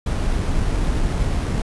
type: noise with sample-and-hold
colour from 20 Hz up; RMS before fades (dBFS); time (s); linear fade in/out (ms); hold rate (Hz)
brown; -20; 0.06-1.62; 5; 7350
effects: resampled to 24000 Hz